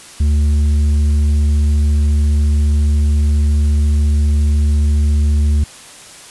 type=tone with tanh clipping; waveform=sine; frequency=73.8 Hz; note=D2; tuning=9 cents sharp; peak=-11 dBFS; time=0.2-5.64 s; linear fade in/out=5 ms; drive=6 dB; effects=white hiss -37 dBFS RMS until 6.3 s + resampled to 24000 Hz